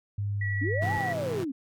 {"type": "tone with pitch glide", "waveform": "sine", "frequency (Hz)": [101.7, 101.11], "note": ["G#2", "G#2"], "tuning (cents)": [-36, -46], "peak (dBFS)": -27, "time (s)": [0.18, 0.98], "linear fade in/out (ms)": 5, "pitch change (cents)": -10, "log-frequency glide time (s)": [0.28, 0.63]}
{"type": "tone with vibrato", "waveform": "sine", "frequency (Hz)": 1938, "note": "B6", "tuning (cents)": -33, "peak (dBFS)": -31, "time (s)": [0.41, 1.13], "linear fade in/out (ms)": 5, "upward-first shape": "triangle", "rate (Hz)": 12, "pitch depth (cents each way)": 9}
{"type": "linear two-way sweep", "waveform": "sine", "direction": "up then down", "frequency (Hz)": [250, 877, 250], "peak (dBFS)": -29, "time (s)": [0.61, 1.52], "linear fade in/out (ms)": 10, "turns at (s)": 0.94}
{"type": "chord", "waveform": "sawtooth", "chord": "Ab augmented", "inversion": "none", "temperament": "equal with one note detuned", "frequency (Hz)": [103.83, 129.31, 164.81], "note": ["Ab2", "C3", "E3"], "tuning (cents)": [0, -20, 0], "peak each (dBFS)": -33, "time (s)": [0.81, 1.45], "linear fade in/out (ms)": 20}
{"effects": []}